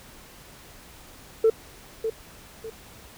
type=tone with echo; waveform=sine; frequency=446.2 Hz; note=A4; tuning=24 cents sharp; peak=-13 dBFS; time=1.44-1.5 s; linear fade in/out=5 ms; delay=600 ms; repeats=2; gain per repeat=-10 dB; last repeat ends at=2.7 s; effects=tanh soft clip ceiling -12 dBFS + pink hiss -48 dBFS RMS until 3.17 s